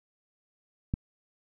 click, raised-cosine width 5 ms, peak -15 dBFS, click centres 0.939 s, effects none

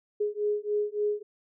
sine beating tone pair, 415.3 / 418.8 Hz, G#4 / G#4, 0 / +15 cents, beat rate 3.5 Hz, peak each -29 dBFS, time 0.2-1.23 s, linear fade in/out 10 ms, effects none

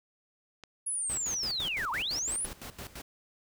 click, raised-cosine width 0.2 ms, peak -28 dBFS, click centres 0.637 s
sine linear two-way sweep, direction down then up, 10548 to 875 to 10548 Hz, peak -30 dBFS, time 0.86-2.46 s, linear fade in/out 10 ms, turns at 1.91 s
pink noise with tremolo, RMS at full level -42 dBFS, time 1.09-3.02 s, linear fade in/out 10 ms, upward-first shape square, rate 5.9 Hz, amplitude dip 80%
effects none

